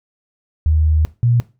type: tone pair in turn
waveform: sine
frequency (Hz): 77.78 / 119.46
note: D#2 / A#2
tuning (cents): 0 / +43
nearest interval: perfect fifth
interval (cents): 743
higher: second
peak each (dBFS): -11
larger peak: neither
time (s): 0.66-1.05 / 1.23-1.4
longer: first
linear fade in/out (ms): 0
effects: noise-tail reverb RT60 0.3 s tail -18 dB re dry